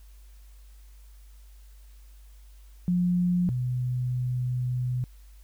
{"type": "tone pair in turn", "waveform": "sine", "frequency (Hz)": [177.9, 125.18], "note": ["F3", "B2"], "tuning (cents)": [32, 24], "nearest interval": "tritone", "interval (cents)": 608, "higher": "first", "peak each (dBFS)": [-21, -25], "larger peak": "first", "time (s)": [[2.88, 3.49], [3.49, 5.04]], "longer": "second", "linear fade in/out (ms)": 0, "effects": ["added 50 Hz sine -47 dBFS peak until 5.43 s", "white hiss -63 dBFS RMS until 5.43 s"]}